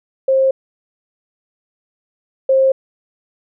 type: tone pair in turn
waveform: sine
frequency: 532 / 532 Hz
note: C5 / C5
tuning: +29 / +29 cents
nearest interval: unison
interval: 0 cents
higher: neither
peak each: -10 / -9 dBFS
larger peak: second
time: 0.28-0.51 / 2.49-2.72 s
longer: neither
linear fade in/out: 5 ms
effects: none